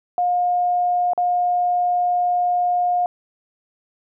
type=tone with dropouts; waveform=sine; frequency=713 Hz; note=F5; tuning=36 cents sharp; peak=-16 dBFS; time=0.18-3.06 s; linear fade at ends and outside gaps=1 ms; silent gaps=1.134-1.177 s; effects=none